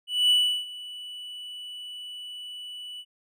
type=tone with ADSR envelope; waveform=triangle; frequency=2962 Hz; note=F#7; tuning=1 cent sharp; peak=-15 dBFS; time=0.07-3.05 s; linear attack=230 ms; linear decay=350 ms; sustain=-20 dB; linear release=54 ms; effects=none